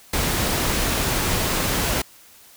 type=noise; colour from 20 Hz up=pink; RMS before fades=-22 dBFS; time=0.13-2.02 s; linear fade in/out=5 ms; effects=white hiss -49 dBFS RMS until 2.56 s